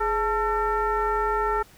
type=tone with frequency modulation; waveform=sine; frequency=884 Hz; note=A5; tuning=8 cents sharp; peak=-21 dBFS; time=0-1.63 s; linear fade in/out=10 ms; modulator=465 Hz; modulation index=1.4; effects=pink hiss -53 dBFS RMS until 1.77 s